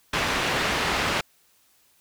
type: low-pass noise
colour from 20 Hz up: white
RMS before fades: -25 dBFS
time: 0.13-1.21 s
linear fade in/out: 5 ms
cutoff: 2600 Hz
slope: 12 dB/octave
effects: white hiss -62 dBFS RMS until 2 s